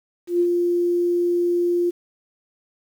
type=tone with ADSR envelope; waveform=sine; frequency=349.4 Hz; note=F4; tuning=1 cent sharp; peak=-14 dBFS; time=0.27-1.91 s; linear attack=130 ms; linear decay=63 ms; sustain=-3 dB; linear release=18 ms; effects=8-bit